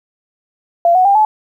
sine tone with pitch steps, 686 / 739.5 / 797.2 / 859.3 Hz, F5 / F#5 / G5 / A5, -31 / -1 / +29 / -41 cents, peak -7 dBFS, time 0.85-1.25 s, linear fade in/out 2 ms, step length 100 ms, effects 8-bit

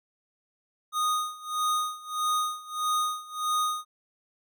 square tone with tremolo, 1238 Hz, D#6, 9 cents flat, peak -24 dBFS, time 0.92-3.85 s, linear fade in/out 50 ms, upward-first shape sine, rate 1.6 Hz, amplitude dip 90%, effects none

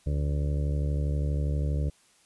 harmonic tone, 72.4 Hz, D2, 24 cents flat, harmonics 1 / 2 / 3 / 4 / 5 / 6 / 7 / 8, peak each -26 / -30 / -45 / -41 / -47 / -44 / -44 / -45 dBFS, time 0.06-1.9 s, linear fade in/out 10 ms, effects white hiss -62 dBFS RMS until 2.25 s + resampled to 24000 Hz

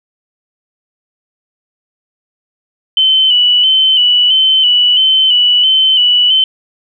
sine tone with vibrato, 3013 Hz, F#7, 31 cents sharp, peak -6 dBFS, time 2.97-6.44 s, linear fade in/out 2 ms, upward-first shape square, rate 1.5 Hz, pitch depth 34 cents each way, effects none

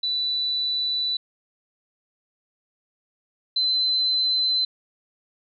sine tone pair in turn, 3973 / 4054 Hz, B7 / B7, +10 / +45 cents, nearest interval unison, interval 35 cents, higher second, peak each -22 / -19 dBFS, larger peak second, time 0.03-1.17 / 3.56-4.65 s, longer first, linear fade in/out 5 ms, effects none

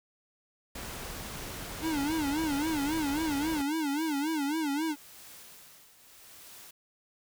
pink noise, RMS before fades -40 dBFS, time 0.75-3.62 s, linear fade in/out 5 ms
square tone with vibrato, 300 Hz, D4, 37 cents sharp, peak -29 dBFS, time 1.81-4.96 s, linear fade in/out 50 ms, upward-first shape sine, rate 3.7 Hz, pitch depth 140 cents each way
white noise with tremolo, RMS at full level -49 dBFS, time 2.51-6.71 s, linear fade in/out 5 ms, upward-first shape triangle, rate 0.8 Hz, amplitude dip 70%
effects none

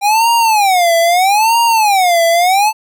square tone with vibrato, 791 Hz, G5, 15 cents sharp, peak -9 dBFS, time 0.01-2.73 s, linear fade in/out 50 ms, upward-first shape sine, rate 0.78 Hz, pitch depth 290 cents each way, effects none

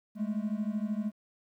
triangle beating tone pair, 206.2 / 219.2 Hz, G#3 / A3, -12 / -6 cents, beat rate 13 Hz, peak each -30 / -31 dBFS, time 0.15-1.12 s, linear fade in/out 50 ms, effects tanh soft clip ceiling -20 dBFS + 11-bit

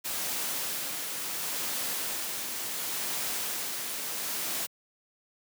white noise with tremolo, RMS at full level -32 dBFS, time 0.04-4.67 s, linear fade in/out 20 ms, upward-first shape sine, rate 0.71 Hz, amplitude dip 30%, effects high-pass 150 Hz 12 dB/octave

